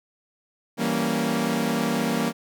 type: chord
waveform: sawtooth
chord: E diminished seventh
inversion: none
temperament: equal with one note detuned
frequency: 164.81 / 194.64 / 233.1 / 277.2 Hz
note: E3 / G3 / Bb3 / Db4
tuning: 0 / -12 / 0 / 0 cents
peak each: -26 / -25 / -21 / -26 dBFS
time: 0.77-2.33 s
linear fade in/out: 50 ms
effects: none